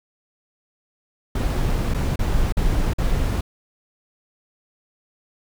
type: noise with dropouts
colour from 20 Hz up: brown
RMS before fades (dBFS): -20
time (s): 1.35-3.41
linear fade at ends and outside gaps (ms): 5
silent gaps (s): 1.939-1.944 / 2.159-2.191 / 2.524-2.569 / 2.935-2.983
effects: none